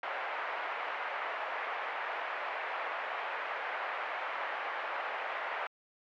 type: band-pass noise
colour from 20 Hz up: pink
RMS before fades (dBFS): -37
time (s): 0.03-5.67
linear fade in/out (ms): 2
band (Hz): 620 to 2300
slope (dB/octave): 24
effects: MP3 96 kbps